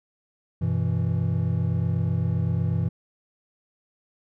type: chord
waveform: triangle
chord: E minor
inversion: first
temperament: equal with one note detuned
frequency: 95.54 / 123.47 / 164.81 Hz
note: G2 / B2 / E3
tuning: -44 / 0 / 0 cents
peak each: -24 dBFS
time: 0.61-2.89 s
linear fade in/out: 10 ms
effects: none